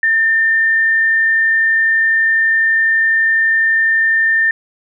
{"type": "tone with frequency modulation", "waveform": "sine", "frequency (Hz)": 1800, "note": "A6", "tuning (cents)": 39, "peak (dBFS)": -10, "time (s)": [0.03, 4.51], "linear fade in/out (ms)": 2, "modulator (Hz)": 32, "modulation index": 0.35, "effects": []}